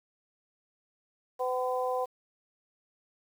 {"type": "harmonic tone", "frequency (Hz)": 253.3, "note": "B3", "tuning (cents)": 44, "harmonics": [2, 3, 4], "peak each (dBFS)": [-30, -33, -35], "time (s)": [1.39, 2.06], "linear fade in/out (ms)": 20, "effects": ["9-bit"]}